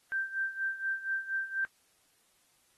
sine tone with tremolo, 1568 Hz, G6, in tune, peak -28 dBFS, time 0.12-1.65 s, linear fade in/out 0 ms, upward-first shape sine, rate 4.2 Hz, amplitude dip 80%, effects white hiss -69 dBFS RMS until 2.77 s + AAC 32 kbps

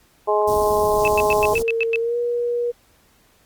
harmonic tone, 210 Hz, G#3, 19 cents sharp, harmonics 2 / 3 / 4 / 5, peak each -19 / -21 / -22 / -23 dBFS, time 0.27-1.55 s, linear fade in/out 20 ms
pink band-stop noise, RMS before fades -30 dBFS, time 0.47-1.63 s, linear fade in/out 10 ms, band 890 to 4700 Hz, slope 24 dB/octave
sine tone bursts, 2620 Hz, E7, 11 cents flat, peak -18 dBFS, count 8, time 1.05-1.958 s, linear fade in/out 0 ms, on 26 ms, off 100 ms
sine tone with pitch glide, 457.4 to 479 Hz, A#4 to A#4, -33 to +47 cents, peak -19 dBFS, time 1.52-2.72 s, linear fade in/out 20 ms, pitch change +80 cents, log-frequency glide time 1.99-2.17 s
effects pink hiss -57 dBFS RMS until 3.45 s + Opus 48 kbps

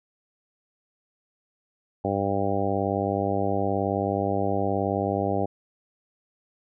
harmonic tone, 99 Hz, G2, 18 cents sharp, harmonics 1 / 2 / 3 / 4 / 5 / 6 / 7 / 8, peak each -31 / -31 / -31 / -31 / -31 / -31 / -31 / -31 dBFS, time 2.04-5.46 s, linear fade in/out 10 ms, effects none

